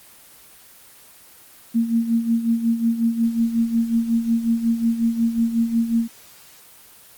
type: tone with tremolo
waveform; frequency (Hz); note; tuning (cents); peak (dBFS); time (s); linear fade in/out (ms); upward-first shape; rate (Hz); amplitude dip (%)
sine; 230.2; A#3; -22; -14; 1.74-6.08; 20; sine; 5.5; 70
effects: white hiss -47 dBFS RMS until 7.17 s + Opus 24 kbps